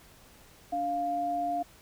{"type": "tone pair together", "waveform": "sine", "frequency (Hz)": [290, 700], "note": ["D4", "F5"], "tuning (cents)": [-22, 4], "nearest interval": "octave + minor third", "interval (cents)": 1526, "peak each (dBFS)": [-37, -28], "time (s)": [0.72, 1.63], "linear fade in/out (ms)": 10, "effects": ["pink hiss -56 dBFS RMS until 1.81 s"]}